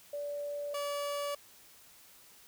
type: tone pair in turn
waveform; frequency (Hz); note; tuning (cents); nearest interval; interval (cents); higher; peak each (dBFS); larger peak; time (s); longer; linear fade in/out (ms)
sine / 30% pulse; 579 / 574.7; D5 / D5; -25 / -38; unison; 13; first; -35 / -31; second; 0.13-0.74 / 0.74-1.35; neither; 5
effects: white hiss -58 dBFS RMS until 2.47 s